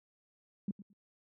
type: tone with echo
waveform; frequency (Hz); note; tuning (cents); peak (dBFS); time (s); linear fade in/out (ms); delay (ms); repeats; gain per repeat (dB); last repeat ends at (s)
sine; 200; G3; +35; -31; 0.68-0.71; 2; 110; 2; -15; 0.93
effects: high-pass 100 Hz 12 dB/octave